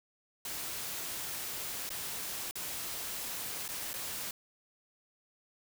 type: noise with dropouts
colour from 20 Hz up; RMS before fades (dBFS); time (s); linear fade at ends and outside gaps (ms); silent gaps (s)
white; -39; 0.45-4.31; 2; 1.892-1.903 / 2.511-2.555 / 3.68-3.688 / 3.932-3.939
effects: none